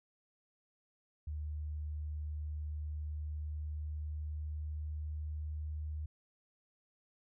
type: tone with pitch glide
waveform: sine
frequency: 75.6 to 76.39 Hz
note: D#2 to D#2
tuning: -49 to -31 cents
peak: -37 dBFS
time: 1.27-6.06 s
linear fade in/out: 5 ms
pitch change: +18 cents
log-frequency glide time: 2.78-5.82 s
effects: none